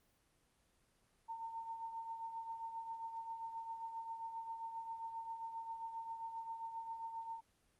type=tone with tremolo; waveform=sine; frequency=909 Hz; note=A#5; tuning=44 cents flat; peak=-40 dBFS; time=1.28-7.41 s; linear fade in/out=20 ms; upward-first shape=triangle; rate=7.5 Hz; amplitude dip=60%; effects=pink hiss -75 dBFS RMS until 7.79 s + Opus 24 kbps